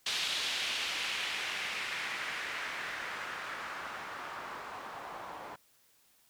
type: noise with low-pass filter sweep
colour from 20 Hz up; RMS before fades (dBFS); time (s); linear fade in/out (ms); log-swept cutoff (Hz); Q
blue; -38; 0.06-5.56; 5; 3600 to 870; 1.7
effects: white hiss -67 dBFS RMS until 6.29 s